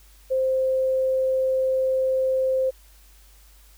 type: tone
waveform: sine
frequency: 523.3 Hz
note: C5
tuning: in tune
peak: -19 dBFS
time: 0.3-2.71 s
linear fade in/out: 20 ms
effects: added 50 Hz sine -50 dBFS peak until 3.77 s + white hiss -56 dBFS RMS until 3.77 s